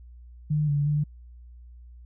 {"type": "tone with pitch steps", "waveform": "sine", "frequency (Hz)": [150.7, 144.5, 148.3], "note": ["D3", "D3", "D3"], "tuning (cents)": [45, -28, 17], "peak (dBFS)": -21, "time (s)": [0.5, 1.04], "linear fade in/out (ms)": 10, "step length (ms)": 180, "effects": ["added 60 Hz sine -44 dBFS peak until 2.05 s"]}